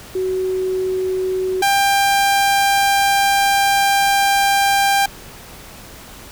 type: tone pair in turn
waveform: sine / sawtooth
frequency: 373.6 / 794.4 Hz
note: F#4 / G5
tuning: +17 / +23 cents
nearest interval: octave + minor second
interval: 1306 cents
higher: second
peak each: -17 / -9 dBFS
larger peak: second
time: 0.15-1.62 / 1.62-5.06 s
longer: second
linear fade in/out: 5 ms
effects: pink hiss -38 dBFS RMS until 6.31 s